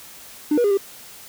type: tone with pitch steps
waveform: triangle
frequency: 299.5 / 481.8 / 407.5 / 394.8 Hz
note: D4 / B4 / G#4 / G4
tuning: +34 / -43 / -33 / +12 cents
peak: -12 dBFS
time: 0.51-0.774 s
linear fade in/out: 5 ms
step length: 66 ms
effects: tanh soft clip ceiling -10 dBFS + white hiss -42 dBFS RMS until 1.28 s